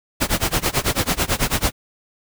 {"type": "noise with tremolo", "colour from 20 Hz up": "pink", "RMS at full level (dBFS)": -17, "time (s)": [0.2, 1.72], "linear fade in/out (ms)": 20, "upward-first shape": "sine", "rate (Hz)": 9.1, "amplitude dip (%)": 95, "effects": []}